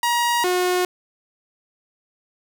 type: tone pair in turn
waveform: sawtooth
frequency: 951 / 361.8 Hz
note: A#5 / F#4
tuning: +34 / -39 cents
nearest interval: octave + perfect fourth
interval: 1673 cents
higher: first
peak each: -14 dBFS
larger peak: neither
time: 0.03-0.44 / 0.44-0.85 s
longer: neither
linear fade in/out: 2 ms
effects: none